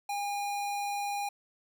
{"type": "tone", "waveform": "square", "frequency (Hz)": 812, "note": "G#5", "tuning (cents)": -39, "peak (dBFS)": -32, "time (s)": [0.09, 1.29], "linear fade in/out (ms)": 5, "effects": []}